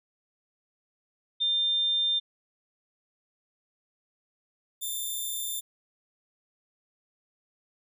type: tone pair in turn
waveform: sine / 5% pulse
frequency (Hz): 3600 / 3573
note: A7 / A7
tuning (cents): +39 / +26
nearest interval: unison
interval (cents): 13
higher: first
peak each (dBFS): -23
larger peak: neither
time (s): 1.4-2.2 / 4.81-5.61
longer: neither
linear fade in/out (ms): 20
effects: none